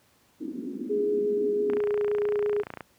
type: band-pass noise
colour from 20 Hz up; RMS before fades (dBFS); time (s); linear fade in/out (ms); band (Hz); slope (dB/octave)
pink; -35; 0.4-1.8; 10; 220 to 360; 48
type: tone with vibrato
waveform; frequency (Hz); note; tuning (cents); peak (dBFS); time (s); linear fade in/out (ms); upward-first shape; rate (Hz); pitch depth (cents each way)
sine; 414.6; G#4; -3; -23; 0.89-2.63; 20; triangle; 5.8; 9
type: click train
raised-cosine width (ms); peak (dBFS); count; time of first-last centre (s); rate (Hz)
0.5; -21; 33; 1.7-2.807; 28.9
effects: pink hiss -63 dBFS RMS until 2.98 s + high-pass 80 Hz 12 dB/octave